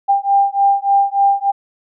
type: beating tone pair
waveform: sine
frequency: 794 / 797.4 Hz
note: G5 / G5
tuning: +22 / +29 cents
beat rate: 3.4 Hz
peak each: -14 dBFS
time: 0.08-1.52 s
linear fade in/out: 20 ms
effects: none